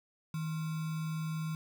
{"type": "tone with sample-and-hold", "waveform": "sine", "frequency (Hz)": 159.2, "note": "D#3", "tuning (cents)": 40, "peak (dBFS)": -33, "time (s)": [0.34, 1.55], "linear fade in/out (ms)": 2, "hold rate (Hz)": 1225, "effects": []}